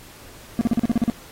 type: tone bursts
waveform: triangle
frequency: 233.1 Hz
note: A#3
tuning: in tune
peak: -13 dBFS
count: 9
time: 0.59-1.099 s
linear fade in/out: 0 ms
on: 21 ms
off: 40 ms
effects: pink hiss -45 dBFS RMS until 1.31 s + AAC 48 kbps